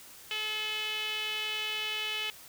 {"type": "tone with band-pass filter", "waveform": "sawtooth", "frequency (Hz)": 430.1, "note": "A4", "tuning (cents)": -39, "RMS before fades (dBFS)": -34, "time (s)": [0.31, 2.3], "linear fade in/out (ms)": 0, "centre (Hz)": 2900, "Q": 5, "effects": ["white hiss -51 dBFS RMS until 2.48 s"]}